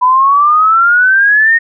sine exponential sweep, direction up, 990 to 1864.7 Hz, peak -5 dBFS, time 0.01-1.59 s, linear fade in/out 20 ms, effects none

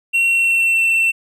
triangle tone with pitch glide, 2730 to 2692 Hz, F7 to E7, -40 to +36 cents, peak -11 dBFS, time 0.13-1.12 s, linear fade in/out 20 ms, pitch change -24 cents, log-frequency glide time 0.28-0.81 s, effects none

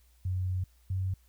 sine tone pair in turn, 92.3 / 94.29 Hz, F#2 / F#2, -4 / +33 cents, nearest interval unison, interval 37 cents, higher second, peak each -28 dBFS, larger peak neither, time 0.25-0.64 / 0.9-1.14 s, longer first, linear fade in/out 5 ms, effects added 60 Hz sine -60 dBFS peak until 1.28 s + white hiss -69 dBFS RMS until 1.28 s

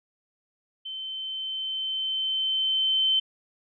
sine tone with level ramp, 3083 Hz, G7, 29 cents flat, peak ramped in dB -33 to -19 dBFS, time 0.85-3.2 s, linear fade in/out 10 ms, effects none

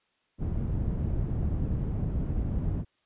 white low-pass noise, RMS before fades -29 dBFS, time 0.38-2.85 s, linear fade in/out 50 ms, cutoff 120 Hz, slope 12 dB/octave, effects white hiss -72 dBFS RMS until 3.05 s + resampled to 8000 Hz

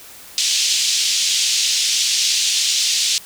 white band-pass noise, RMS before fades -18 dBFS, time 0.38-3.18 s, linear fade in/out 0 ms, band 2900 to 6700 Hz, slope 24 dB/octave, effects white hiss -40 dBFS RMS until 3.25 s

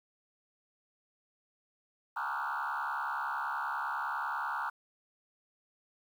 sine tone with frequency modulation, 1162 Hz, D6, 19 cents flat, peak -31 dBFS, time 2.16-4.7 s, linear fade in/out 10 ms, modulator 70.3 Hz, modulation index 4.7, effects tanh soft clip ceiling -29 dBFS + 10-bit

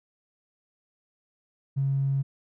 triangle tone with tanh clipping, 137 Hz, C#3, 20 cents flat, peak -22 dBFS, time 1.76-2.23 s, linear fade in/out 20 ms, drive 2 dB, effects none

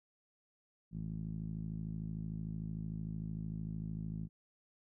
10% pulse tone with low-pass filter, 53.3 Hz, G#1, 46 cents sharp, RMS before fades -41 dBFS, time 0.91-4.29 s, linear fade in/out 50 ms, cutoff 180 Hz, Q 3, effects none

